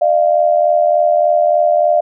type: tone pair together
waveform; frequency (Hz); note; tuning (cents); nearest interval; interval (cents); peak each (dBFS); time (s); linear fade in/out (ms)
sine; 606.6 / 690; D#5 / F5; -44 / -21; major second; 223; -12; 0.01-2.01; 10
effects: none